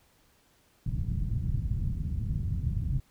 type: low-pass noise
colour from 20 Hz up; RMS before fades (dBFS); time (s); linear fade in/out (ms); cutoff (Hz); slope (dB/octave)
white; -30; 0.86-3; 5; 140; 24
effects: pink hiss -65 dBFS RMS until 3.1 s